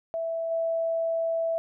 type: tone with level steps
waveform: sine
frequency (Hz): 659.3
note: E5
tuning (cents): 0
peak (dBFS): -27 / -24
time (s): 0.14-1.58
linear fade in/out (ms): 0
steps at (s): 0.5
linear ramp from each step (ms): 20
effects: none